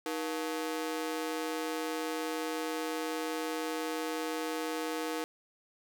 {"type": "ring-modulated tone", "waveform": "sawtooth", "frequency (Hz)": 396.9, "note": "G4", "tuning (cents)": 22, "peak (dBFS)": -26, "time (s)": [0.06, 5.24], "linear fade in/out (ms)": 0, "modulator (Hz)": 82.8, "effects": []}